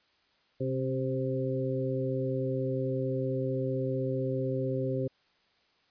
harmonic tone with a mistuned harmonic, 130.81 Hz, C3, in tune, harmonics 1 / 2 / 3 / 4, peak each -32 / -35 / -34 / -34 dBFS, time 0.6-5.08 s, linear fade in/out 10 ms, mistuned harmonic 2, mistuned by +30 cents, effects white hiss -68 dBFS RMS until 5.9 s + resampled to 11025 Hz

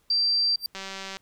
sine tone, 4700 Hz, D8, 1 cent sharp, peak -20 dBFS, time 0.1-0.56 s, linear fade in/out 5 ms
45% pulse tone with exponential growth, 4699 Hz, D8, in tune, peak -22 dBFS, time 0.56-0.66 s, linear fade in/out 1 ms, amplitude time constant 20 ms
click train, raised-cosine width 0.2 ms, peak -19 dBFS, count 82, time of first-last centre 0.75-1.17 s, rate 193 Hz
effects pink hiss -67 dBFS RMS until 1.21 s

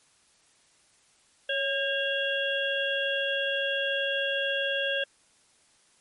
harmonic tone with a mistuned harmonic, 554.4 Hz, C#5, in tune, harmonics 1 / 3 / 5 / 6, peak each -30 / -30 / -33 / -32 dBFS, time 1.49-5.04 s, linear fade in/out 5 ms, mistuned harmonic 3, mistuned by -50 cents, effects white hiss -63 dBFS RMS until 6 s + MP3 48 kbps

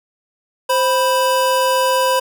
square tone pair together, 523.7 / 987.8 Hz, C5 / B5, +1 / 0 cents, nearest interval major seventh, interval 1099 cents, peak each -17 dBFS, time 0.69-2.2 s, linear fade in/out 10 ms, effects none

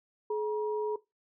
sine tone pair together, 425.2 / 954.5 Hz, G#4 / A#5, +41 / +41 cents, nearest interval octave + major second, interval 1400 cents, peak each -29 / -36 dBFS, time 0.3-0.96 s, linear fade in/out 5 ms, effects noise-tail reverb RT60 0.2 s tail -18 dB re dry

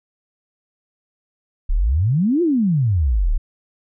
sine exponential two-way sweep, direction up then down, 30.95 to 362 to 30.95 Hz, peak -14 dBFS, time 1.69-3.38 s, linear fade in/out 10 ms, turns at 2.42 s, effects none

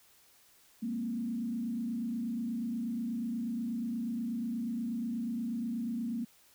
sine tone with frequency modulation, 233.1 Hz, A#3, in tune, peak -32 dBFS, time 0.82-6.25 s, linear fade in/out 10 ms, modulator 28.3 Hz, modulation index 0.82, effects white hiss -63 dBFS RMS until 6.54 s

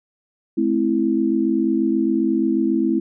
sine chord, A minor, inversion none, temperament equal with one note detuned, 215.1 / 261.6 / 329.6 Hz, A3 / C4 / E4, -39 / 0 / 0 cents, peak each -22 / -21 / -19 dBFS, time 0.57-3 s, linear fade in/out 10 ms, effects none

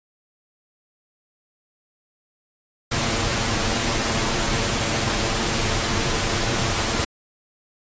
pink noise with comb filter, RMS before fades -22 dBFS, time 2.91-7.05 s, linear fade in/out 10 ms, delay 8.8 ms, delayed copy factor +0.55, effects resampled to 16000 Hz

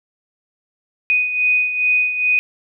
sine beating tone pair, 2489 / 2491.4 Hz, D#7 / D#7, 0 / +2 cents, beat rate 2.4 Hz, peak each -15 / -22 dBFS, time 1.1-2.39 s, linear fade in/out 0 ms, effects none

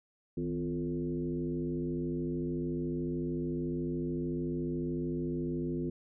sine tone with frequency modulation, 253.4 Hz, B3, 45 cents sharp, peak -31 dBFS, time 0.37-5.9 s, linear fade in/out 5 ms, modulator 93.7 Hz, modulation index 1.4, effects none

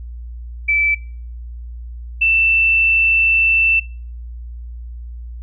sine tone pair in turn, 2317 / 2667 Hz, D7 / E7, -24 / +20 cents, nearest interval major second, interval 244 cents, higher second, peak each -12 / -11 dBFS, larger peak second, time 0.68-0.95 / 2.21-3.8 s, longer second, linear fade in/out 10 ms, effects noise-tail reverb RT60 0.5 s tail -26 dB re dry + added 59 Hz sine -28 dBFS peak until 5.42 s

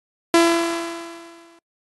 sawtooth tone with exponential decay, 336.6 Hz, E4, 36 cents sharp, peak -7 dBFS, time 0.34-1.59 s, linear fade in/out 2 ms, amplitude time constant 270 ms, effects noise-tail reverb RT60 0.1 s tail -25 dB re dry + AAC 32 kbps

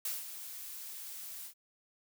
blue noise with ADSR envelope, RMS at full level -35 dBFS, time 0.05-1.54 s, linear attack 3 ms, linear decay 180 ms, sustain -10 dB, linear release 86 ms, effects none

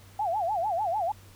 sine tone with vibrato, 761 Hz, F#5, 48 cents sharp, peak -25 dBFS, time 0.19-1.12 s, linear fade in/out 5 ms, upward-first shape sine, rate 6.7 Hz, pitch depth 240 cents each way, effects added 97 Hz sine -51 dBFS peak until 1.35 s + pink hiss -55 dBFS RMS until 1.35 s

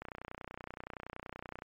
click train, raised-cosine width 0.5 ms, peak -27 dBFS, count 50, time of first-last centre 0.02-1.621 s, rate 30.6 Hz, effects MP3 64 kbps

